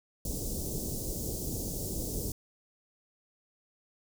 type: band-stop noise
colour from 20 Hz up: pink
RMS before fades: -35 dBFS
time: 0.25-2.32 s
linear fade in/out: 2 ms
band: 510 to 5800 Hz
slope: 24 dB/octave
effects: none